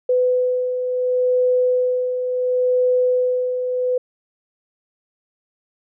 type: beating tone pair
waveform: sine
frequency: 501 / 501.71 Hz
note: B4 / B4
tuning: +25 / +27 cents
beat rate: 0.71 Hz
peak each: -25 / -16 dBFS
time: 0.09-3.98 s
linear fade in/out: 5 ms
effects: none